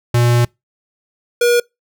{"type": "tone pair in turn", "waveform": "square", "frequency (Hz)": [120, 480], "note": ["B2", "B4"], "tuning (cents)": [-49, -49], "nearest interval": "2 octaves", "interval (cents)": 2400, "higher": "second", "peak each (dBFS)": -11, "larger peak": "neither", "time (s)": [[0.14, 0.45], [1.41, 1.6]], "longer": "first", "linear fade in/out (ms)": 5, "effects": ["noise-tail reverb RT60 0.2 s tail -26 dB re dry"]}